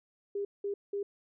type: tone bursts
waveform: sine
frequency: 402.8 Hz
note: G4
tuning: 47 cents sharp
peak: -31 dBFS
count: 3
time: 0.35-1.03 s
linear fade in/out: 5 ms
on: 100 ms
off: 190 ms
effects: none